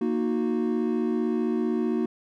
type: chord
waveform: triangle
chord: D# minor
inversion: second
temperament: equal with one note detuned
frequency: 233.1 / 311.1 / 366.6 Hz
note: A#3 / D#4 / F#4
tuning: 0 / 0 / -16 cents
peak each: -24 / -27 / -26 dBFS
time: 0.01-2.06 s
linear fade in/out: 5 ms
effects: none